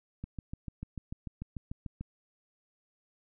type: click train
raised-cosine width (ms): 5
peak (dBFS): -26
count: 13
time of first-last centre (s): 0.24-2.01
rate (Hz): 6.78
effects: none